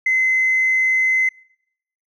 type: tone with tanh clipping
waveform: triangle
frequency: 2051 Hz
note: C7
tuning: 35 cents flat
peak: -14 dBFS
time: 0.06-1.29 s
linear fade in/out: 5 ms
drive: 4 dB
effects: noise-tail reverb RT60 0.8 s tail -25 dB re dry

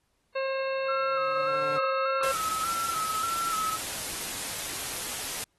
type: harmonic tone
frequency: 535 Hz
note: C5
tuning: 38 cents sharp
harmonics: 1 / 2 / 3 / 4 / 5 / 7 / 8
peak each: -28 / -36 / -39 / -45 / -38 / -50 / -46 dBFS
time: 0.35-2.32 s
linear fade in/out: 10 ms
type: tone with exponential growth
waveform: 10% pulse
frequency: 148 Hz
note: D3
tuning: 14 cents sharp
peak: -29 dBFS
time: 0.4-1.78 s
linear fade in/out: 2 ms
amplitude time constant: 300 ms
type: tone with vibrato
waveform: sine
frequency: 1318.5 Hz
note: E6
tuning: in tune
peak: -28 dBFS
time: 0.88-3.77 s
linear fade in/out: 10 ms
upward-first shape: square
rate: 1.7 Hz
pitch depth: 39 cents each way
type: noise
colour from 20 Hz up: white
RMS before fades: -34 dBFS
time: 2.23-5.44 s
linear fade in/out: 2 ms
effects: pink hiss -74 dBFS RMS until 5.58 s + AAC 32 kbps

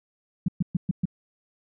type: tone bursts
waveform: sine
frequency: 177.8 Hz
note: F3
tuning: 31 cents sharp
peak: -19 dBFS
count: 5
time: 0.46-1.055 s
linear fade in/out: 5 ms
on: 23 ms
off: 120 ms
effects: none

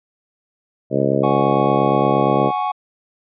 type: harmonic tone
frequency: 68.6 Hz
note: C#2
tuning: 17 cents flat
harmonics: 2 / 3 / 4 / 5 / 6 / 7 / 8 / 9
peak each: -23 / -23 / -23 / -23 / -23 / -23 / -23 / -23 dBFS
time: 0.9-2.52 s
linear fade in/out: 50 ms
type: chord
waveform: triangle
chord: F# suspended second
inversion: none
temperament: just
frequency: 740 / 832.5 / 1110 Hz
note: F#5 / G#5 / C#6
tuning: 0 / +4 / +2 cents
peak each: -21 dBFS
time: 1.23-2.72 s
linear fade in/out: 10 ms
effects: resampled to 8000 Hz

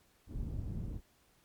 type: low-pass noise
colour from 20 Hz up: pink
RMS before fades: -39 dBFS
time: 0.27-1.01 s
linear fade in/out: 50 ms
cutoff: 190 Hz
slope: 12 dB/octave
effects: pink hiss -69 dBFS RMS until 1.44 s + MP3 96 kbps

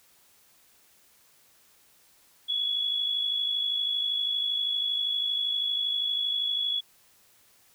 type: tone with amplitude modulation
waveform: sine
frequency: 3379 Hz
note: G#7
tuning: 29 cents sharp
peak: -23 dBFS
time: 2.48-6.81 s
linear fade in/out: 20 ms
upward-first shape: sine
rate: 52.6 Hz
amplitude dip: 50%
effects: white hiss -61 dBFS RMS until 7.74 s

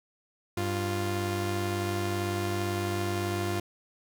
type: tone pair together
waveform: sawtooth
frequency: 97.99 / 349.2 Hz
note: G2 / F4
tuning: 0 / 0 cents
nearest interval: octave + minor seventh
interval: 2200 cents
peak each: -27 dBFS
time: 0.57-3.6 s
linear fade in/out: 5 ms
effects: none

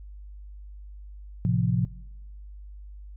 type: chord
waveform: sine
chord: F major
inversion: first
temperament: equal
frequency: 110 / 130.81 / 174.61 Hz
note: A2 / C3 / F3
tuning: 0 / 0 / 0 cents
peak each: -25 dBFS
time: 1.45-1.85 s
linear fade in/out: 0 ms
effects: noise-tail reverb RT60 1.0 s tail -22 dB re dry + added 50 Hz sine -40 dBFS peak until 3.16 s

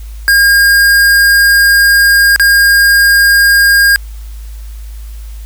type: tone with dropouts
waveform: square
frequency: 1618 Hz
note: G#6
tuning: 46 cents flat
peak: -5 dBFS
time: 0.28-3.96 s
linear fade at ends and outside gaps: 0 ms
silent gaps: 2.361-2.397 s
effects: added 53 Hz sine -23 dBFS peak until 5.45 s + white hiss -42 dBFS RMS until 5.45 s

